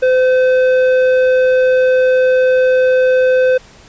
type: tone with tanh clipping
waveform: sine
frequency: 512 Hz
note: C5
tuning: 38 cents flat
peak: -10 dBFS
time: 0.02-3.58 s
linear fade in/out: 10 ms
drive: 10 dB
effects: pink hiss -42 dBFS RMS until 3.88 s + resampled to 16000 Hz